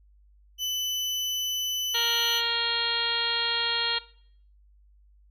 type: tone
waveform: 35% pulse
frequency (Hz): 3000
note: F#7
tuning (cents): +23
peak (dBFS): -25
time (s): 0.58-2.42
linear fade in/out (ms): 50
type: harmonic tone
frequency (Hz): 466.7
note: A#4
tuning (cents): +2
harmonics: 1 / 2 / 3 / 4 / 5 / 6 / 7 / 8 / 9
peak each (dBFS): -39 / -35 / -36 / -35 / -40 / -33 / -30 / -37 / -30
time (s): 1.94-3.99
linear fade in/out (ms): 10
effects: noise-tail reverb RT60 0.6 s tail -19 dB re dry + added 50 Hz sine -55 dBFS peak until 5.3 s